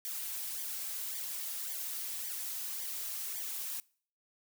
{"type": "noise with flanger", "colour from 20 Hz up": "blue", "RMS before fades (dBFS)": -39, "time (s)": [0.05, 3.8], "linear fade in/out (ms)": 0, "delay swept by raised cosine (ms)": [0.74, 4.24], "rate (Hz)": 1.8, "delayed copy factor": -0.75, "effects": ["noise-tail reverb RT60 0.5 s tail -24 dB re dry"]}